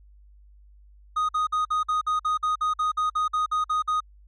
triangle tone bursts, 1244.5 Hz, D#6, in tune, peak -19 dBFS, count 16, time 1.16-4.005 s, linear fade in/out 10 ms, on 130 ms, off 51 ms, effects added 50 Hz sine -49 dBFS peak until 4.27 s + MP3 48 kbps

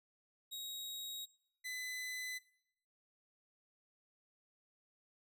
sawtooth tone pair in turn, 3794 / 2010 Hz, A#7 / B6, +30 / +30 cents, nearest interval major seventh, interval 1100 cents, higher first, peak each -40 / -38 dBFS, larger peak second, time 0.51-1.26 / 1.64-2.39 s, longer neither, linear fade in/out 20 ms, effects noise-tail reverb RT60 0.7 s tail -20 dB re dry

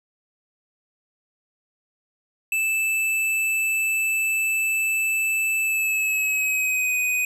square tone with pitch glide, 2634 to 2496 Hz, E7 to D#7, -2 to +5 cents, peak -21 dBFS, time 2.52-7.25 s, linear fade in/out 2 ms, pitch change -93 cents, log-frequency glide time 5.61-6.97 s, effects none

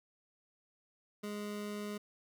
25% pulse tone, 207.5 Hz, G#3, 1 cent flat, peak -35 dBFS, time 1.23-1.98 s, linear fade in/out 10 ms, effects none

